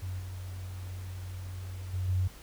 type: tone with level steps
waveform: sine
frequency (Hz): 92.2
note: F#2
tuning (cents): -6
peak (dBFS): -33 / -37 / -29 / -25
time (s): 0.02-2.28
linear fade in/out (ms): 10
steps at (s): 0.19 / 1.93 / 2.08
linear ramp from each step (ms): 10
effects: added 50 Hz sine -52 dBFS peak until 2.42 s + pink hiss -52 dBFS RMS until 2.42 s